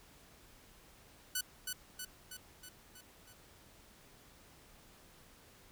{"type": "tone with echo", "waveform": "5% pulse", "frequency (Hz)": 1490, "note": "F#6", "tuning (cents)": 12, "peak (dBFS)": -22, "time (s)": [1.35, 1.41], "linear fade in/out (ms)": 5, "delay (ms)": 320, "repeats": 6, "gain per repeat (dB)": -4, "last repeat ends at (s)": 3.33, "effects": ["pink hiss -61 dBFS RMS until 5.71 s"]}